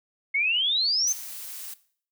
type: exponential sweep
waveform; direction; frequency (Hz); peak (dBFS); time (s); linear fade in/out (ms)
sine; up; 2141 to 6400; -21; 0.34-1.13; 10
type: noise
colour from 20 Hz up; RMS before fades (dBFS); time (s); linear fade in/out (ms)
blue; -38; 1.07-1.74; 5
effects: noise-tail reverb RT60 0.5 s tail -17 dB re dry